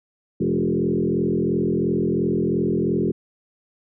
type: tone with frequency modulation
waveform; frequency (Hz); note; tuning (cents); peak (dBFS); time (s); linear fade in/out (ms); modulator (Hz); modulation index
sine; 283.2; C#4; +37; -18; 0.4-3.12; 10; 42.9; 3.2
effects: none